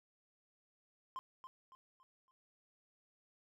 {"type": "tone with echo", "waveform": "triangle", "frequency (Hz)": 1046.5, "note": "C6", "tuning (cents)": 0, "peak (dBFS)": -39, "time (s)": [1.16, 1.19], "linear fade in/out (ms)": 0, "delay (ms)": 280, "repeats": 4, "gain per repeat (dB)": -8, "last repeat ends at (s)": 2.31, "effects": []}